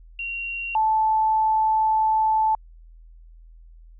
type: tone pair in turn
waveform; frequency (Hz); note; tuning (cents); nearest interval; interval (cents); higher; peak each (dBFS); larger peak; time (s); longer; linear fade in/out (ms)
sine; 2753 / 874.4; F7 / A5; -25 / -11; octave + minor sixth; 1986; first; -27 / -17; second; 0.19-0.75 / 0.75-2.55; second; 2
effects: added 41 Hz sine -44 dBFS peak until 3.99 s